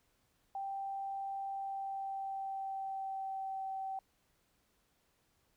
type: tone with pitch glide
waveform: sine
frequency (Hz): 784 to 770.5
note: G5 to G5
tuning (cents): 0 to -30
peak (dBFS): -37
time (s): 0.55-3.99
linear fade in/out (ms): 2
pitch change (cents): -30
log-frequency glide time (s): 1.47-3.66
effects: pink hiss -75 dBFS RMS until 5.56 s